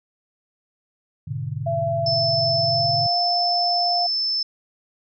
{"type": "chord", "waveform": "sine", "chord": "G# diminished", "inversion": "none", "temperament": "equal", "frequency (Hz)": [103.83, 123.47, 146.83], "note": ["G#2", "B2", "D3"], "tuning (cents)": [0, 0, 0], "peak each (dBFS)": [-31, -29, -29], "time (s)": [1.27, 3.07], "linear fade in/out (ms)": 10}
{"type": "tone with pitch glide", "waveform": "sine", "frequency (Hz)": [672, 706.2], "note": ["E5", "F5"], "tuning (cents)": [33, 19], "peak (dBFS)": -21, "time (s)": [1.66, 4.07], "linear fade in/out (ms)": 10, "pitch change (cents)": 86, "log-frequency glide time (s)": [2.56, 3.16]}
{"type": "tone", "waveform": "sine", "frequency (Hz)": 5274, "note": "E8", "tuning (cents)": 0, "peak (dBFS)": -20, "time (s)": [2.06, 4.43], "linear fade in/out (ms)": 5}
{"effects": []}